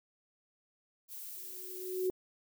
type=noise; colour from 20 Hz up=violet; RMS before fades=-45 dBFS; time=1.08-2.11 s; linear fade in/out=50 ms
type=tone with exponential growth; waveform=sine; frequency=370 Hz; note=F#4; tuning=in tune; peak=-27 dBFS; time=1.36-2.1 s; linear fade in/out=1 ms; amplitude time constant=160 ms
effects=none